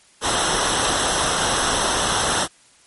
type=noise with comb filter; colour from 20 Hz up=pink; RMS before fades=-20 dBFS; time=0.21-2.48 s; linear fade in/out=50 ms; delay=0.43 ms; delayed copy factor=-0.7; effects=white hiss -53 dBFS RMS until 2.86 s + MP3 48 kbps